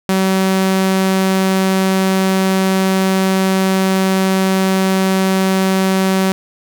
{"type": "tone", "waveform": "sawtooth", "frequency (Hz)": 190.2, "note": "F#3", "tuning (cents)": 48, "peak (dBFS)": -8, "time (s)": [0.09, 6.32], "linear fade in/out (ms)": 0, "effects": []}